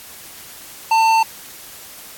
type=tone with tanh clipping; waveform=sine; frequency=895 Hz; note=A5; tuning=29 cents sharp; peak=-13 dBFS; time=0.91-1.23 s; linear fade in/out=5 ms; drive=14 dB; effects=white hiss -38 dBFS RMS until 2.17 s + AAC 64 kbps